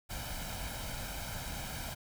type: noise with comb filter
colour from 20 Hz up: pink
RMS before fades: -40 dBFS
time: 0.09-1.95 s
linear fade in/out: 20 ms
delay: 1.3 ms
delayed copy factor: +0.65
effects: none